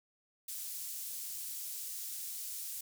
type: high-pass noise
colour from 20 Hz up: pink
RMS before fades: -42 dBFS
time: 0.48-2.81 s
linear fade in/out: 5 ms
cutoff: 8100 Hz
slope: 12 dB/octave
effects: none